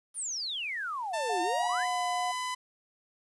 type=exponential two-way sweep; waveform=sine; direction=down then up; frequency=9956 to 325.1 to 2215 Hz; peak=-32 dBFS; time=0.14-1.88 s; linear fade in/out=50 ms; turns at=1.42 s
type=tone with pitch glide; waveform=sawtooth; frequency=890 to 1004.8 Hz; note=A5 to B5; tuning=+20 to +30 cents; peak=-28 dBFS; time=1.13-2.55 s; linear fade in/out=10 ms; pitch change=+210 cents; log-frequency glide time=1.38-1.79 s
type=tone with vibrato; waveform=sine; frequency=720 Hz; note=F#5; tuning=47 cents flat; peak=-30 dBFS; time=1.29-2.32 s; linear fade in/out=10 ms; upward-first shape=sine; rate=2.2 Hz; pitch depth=11 cents each way
effects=resampled to 24000 Hz + 10-bit